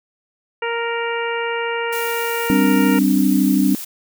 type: harmonic tone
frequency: 466.2 Hz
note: A#4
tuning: in tune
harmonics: 1 / 2 / 3 / 4 / 5 / 6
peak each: -23 / -26 / -28 / -29 / -30 / -31 dBFS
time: 0.62-2.99 s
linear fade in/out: 5 ms
type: noise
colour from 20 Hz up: blue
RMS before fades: -30 dBFS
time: 1.92-3.85 s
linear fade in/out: 10 ms
type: chord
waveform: sine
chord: G suspended fourth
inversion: none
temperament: just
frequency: 196 / 261.3 / 294 Hz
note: G3 / C4 / D4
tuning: 0 / -2 / +2 cents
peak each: -17 dBFS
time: 2.5-3.75 s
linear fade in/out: 0 ms
effects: none